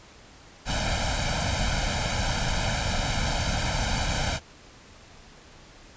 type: noise with comb filter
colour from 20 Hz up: pink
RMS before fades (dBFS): -26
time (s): 0.65-4.4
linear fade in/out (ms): 50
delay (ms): 1.3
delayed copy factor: +0.9
effects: pink hiss -50 dBFS RMS until 5.96 s + resampled to 16000 Hz